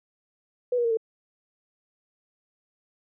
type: tone with pitch steps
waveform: sine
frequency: 493.9 / 477.6 / 461.9 / 446.7 Hz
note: B4 / A#4 / A#4 / A4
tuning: 0 / +42 / -16 / +26 cents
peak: -21 dBFS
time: 0.72-0.972 s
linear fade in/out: 5 ms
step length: 63 ms
effects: none